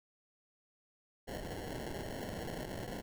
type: noise with sample-and-hold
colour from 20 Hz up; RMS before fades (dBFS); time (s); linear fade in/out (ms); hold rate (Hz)
violet; -42; 1.27-3.02; 20; 1225
effects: none